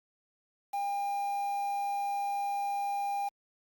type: tone with quantisation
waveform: triangle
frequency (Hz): 803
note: G5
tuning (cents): +41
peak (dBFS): -28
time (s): 0.73-3.29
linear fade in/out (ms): 10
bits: 8
effects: Opus 48 kbps